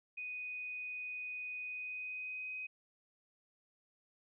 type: tone with pitch glide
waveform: sine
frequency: 2489 to 2514 Hz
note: D#7 to D#7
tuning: 0 to +17 cents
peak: -40 dBFS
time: 0.17-2.67 s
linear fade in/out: 10 ms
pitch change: +17 cents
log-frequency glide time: 1.6-2.55 s
effects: none